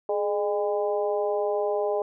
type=harmonic tone with a mistuned harmonic; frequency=202.7 Hz; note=G#3; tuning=42 cents flat; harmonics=2 / 3 / 4 / 5; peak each=-26 / -27 / -31 / -39 dBFS; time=0.09-2.02 s; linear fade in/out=2 ms; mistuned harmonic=2; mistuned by=+58 cents; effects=none